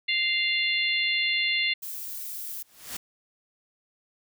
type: harmonic tone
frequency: 697 Hz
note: F5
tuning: 4 cents flat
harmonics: 3 / 4 / 5 / 6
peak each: -26 / -28 / -30 / -32 dBFS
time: 0.08-1.74 s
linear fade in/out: 10 ms
type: noise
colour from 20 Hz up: violet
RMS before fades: -36 dBFS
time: 1.82-2.63 s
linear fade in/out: 10 ms
type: noise with exponential growth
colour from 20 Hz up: white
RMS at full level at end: -32 dBFS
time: 2.58-2.97 s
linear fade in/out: 5 ms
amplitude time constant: 83 ms
effects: none